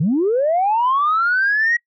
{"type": "linear sweep", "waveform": "sine", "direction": "up", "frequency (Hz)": [133.9, 1917], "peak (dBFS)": -13, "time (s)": [0, 1.77], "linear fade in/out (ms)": 10, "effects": ["noise-tail reverb RT60 0.1 s tail -23 dB re dry", "tanh soft clip ceiling -10 dBFS"]}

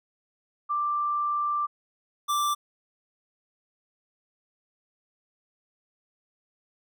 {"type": "tone pair in turn", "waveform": ["sine", "square"], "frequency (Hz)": [1179, 1174.2], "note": ["D6", "D6"], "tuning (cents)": [6, -1], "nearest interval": "unison", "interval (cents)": 7, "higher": "first", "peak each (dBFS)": -24, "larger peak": "neither", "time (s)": [[0.69, 1.67], [2.28, 2.55]], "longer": "first", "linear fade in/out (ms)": 20, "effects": []}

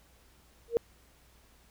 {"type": "tone with exponential growth", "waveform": "sine", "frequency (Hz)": 466.2, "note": "A#4", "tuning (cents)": 0, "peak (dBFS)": -18, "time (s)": [0.68, 0.77], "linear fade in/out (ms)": 0, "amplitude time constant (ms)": 19, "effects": ["added 60 Hz sine -63 dBFS peak until 1.7 s", "pink hiss -63 dBFS RMS until 1.7 s"]}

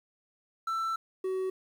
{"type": "tone pair in turn", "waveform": "triangle", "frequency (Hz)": [1333, 376.4], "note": ["E6", "F#4"], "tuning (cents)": [19, 30], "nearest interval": "octave + minor seventh", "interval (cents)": 2189, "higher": "first", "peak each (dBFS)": -27, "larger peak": "neither", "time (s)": [[0.67, 0.96], [1.24, 1.5]], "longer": "first", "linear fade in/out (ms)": 5, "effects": ["10-bit"]}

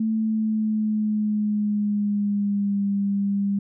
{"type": "tone with pitch glide", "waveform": "sine", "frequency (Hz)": [220.5, 199.88], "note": ["A3", "G3"], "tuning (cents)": [4, 34], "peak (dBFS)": -20, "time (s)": [0, 3.59], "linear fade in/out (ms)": 5, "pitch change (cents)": -170, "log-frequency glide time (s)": [0.13, 2.85], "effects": []}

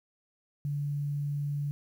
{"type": "tone", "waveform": "sine", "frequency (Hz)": 144.3, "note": "D3", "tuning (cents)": -30, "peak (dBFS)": -29, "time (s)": [0.65, 1.71], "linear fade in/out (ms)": 0, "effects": ["10-bit"]}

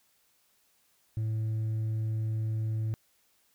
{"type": "tone with hard clipping", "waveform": "triangle", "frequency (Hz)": 110, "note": "A2", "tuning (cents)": 0, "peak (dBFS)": -27, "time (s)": [1.17, 2.94], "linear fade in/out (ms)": 0, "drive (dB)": 1, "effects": ["white hiss -69 dBFS RMS until 3.54 s"]}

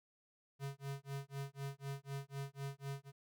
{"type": "tone with tremolo", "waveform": "square", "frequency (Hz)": 138.6, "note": "C#3", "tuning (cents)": 0, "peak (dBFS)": -40, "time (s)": [0.59, 3.12], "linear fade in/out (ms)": 50, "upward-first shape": "sine", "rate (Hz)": 4, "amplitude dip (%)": 100, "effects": []}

